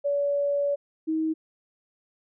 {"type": "tone pair in turn", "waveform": "sine", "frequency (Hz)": [570, 317.3], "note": ["C#5", "D#4"], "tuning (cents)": [48, 34], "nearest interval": "minor seventh", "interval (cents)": 1014, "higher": "first", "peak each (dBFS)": [-22, -23], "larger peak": "first", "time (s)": [[0.04, 0.76], [1.07, 1.34]], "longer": "first", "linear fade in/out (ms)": 20, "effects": []}